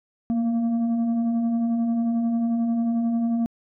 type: tone with frequency modulation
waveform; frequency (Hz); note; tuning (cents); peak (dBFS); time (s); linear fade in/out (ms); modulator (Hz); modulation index
sine; 233.1; A#3; 0; -19; 0.3-3.46; 0; 455; 0.31
effects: tanh soft clip ceiling -16 dBFS